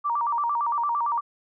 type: tone with vibrato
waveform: sine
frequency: 1046.5 Hz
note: C6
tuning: in tune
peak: -22 dBFS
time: 0.04-1.21 s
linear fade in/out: 20 ms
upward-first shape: square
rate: 8.8 Hz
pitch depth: 190 cents each way
effects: none